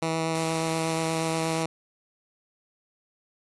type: tone with vibrato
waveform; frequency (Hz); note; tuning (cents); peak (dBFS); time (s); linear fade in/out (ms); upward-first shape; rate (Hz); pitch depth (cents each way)
10% pulse; 162.1; E3; -29; -17; 0.02-1.66; 5; sine; 8.4; 9
type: noise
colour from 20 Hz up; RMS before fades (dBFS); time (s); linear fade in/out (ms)
white; -37; 0.35-1.63; 2
effects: resampled to 24000 Hz